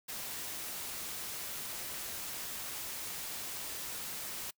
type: noise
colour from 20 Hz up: white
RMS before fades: -41 dBFS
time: 0.08-4.51 s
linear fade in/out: 10 ms
effects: noise-tail reverb RT60 0.1 s tail -25 dB re dry